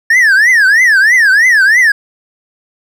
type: tone with vibrato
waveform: triangle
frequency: 1763 Hz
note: A6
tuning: 3 cents sharp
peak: -3 dBFS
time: 0.1-1.92 s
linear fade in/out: 5 ms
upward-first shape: triangle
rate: 3.1 Hz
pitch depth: 290 cents each way
effects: none